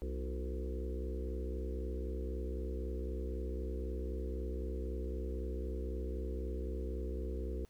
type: harmonic tone with a mistuned harmonic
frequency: 63.9 Hz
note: C2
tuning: 40 cents flat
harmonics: 1 / 3 / 4 / 5 / 6 / 7 / 8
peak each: -37 / -50 / -50 / -50 / -46 / -47 / -51 dBFS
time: 0.02-7.65 s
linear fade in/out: 0 ms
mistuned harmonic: 6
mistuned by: -65 cents
effects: pink hiss -70 dBFS RMS until 7.69 s